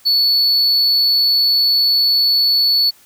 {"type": "tone", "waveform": "triangle", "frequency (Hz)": 4435, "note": "C#8", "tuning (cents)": 0, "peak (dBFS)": -10, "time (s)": [0.05, 2.91], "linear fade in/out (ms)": 20, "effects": ["white hiss -49 dBFS RMS until 3.05 s"]}